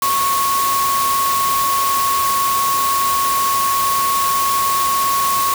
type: tone in noise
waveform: sine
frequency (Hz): 1101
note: C#6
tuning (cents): -12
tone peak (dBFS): -15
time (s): 0.02-5.54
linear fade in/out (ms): 2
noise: white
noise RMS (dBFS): -22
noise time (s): 0.02-5.54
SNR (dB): +4
effects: none